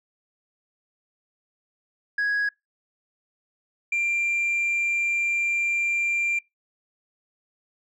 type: tone pair in turn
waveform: sine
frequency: 1661.2 / 2375 Hz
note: G#6 / D7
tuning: 0 / +19 cents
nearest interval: tritone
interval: 619 cents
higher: second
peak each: -19 dBFS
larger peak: neither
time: 2.18-2.49 / 3.92-6.39 s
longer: second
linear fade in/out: 5 ms
effects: noise-tail reverb RT60 0.2 s tail -26 dB re dry + tanh soft clip ceiling -20 dBFS